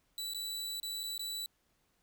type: tone with dropouts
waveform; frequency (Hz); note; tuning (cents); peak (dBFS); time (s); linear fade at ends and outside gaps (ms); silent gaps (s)
sawtooth; 3951; B7; 0; -34; 0.18-1.46; 1; 0.336-0.346 / 0.8-0.83 / 1.033-1.037 / 1.179-1.194
effects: pink hiss -75 dBFS RMS until 2.02 s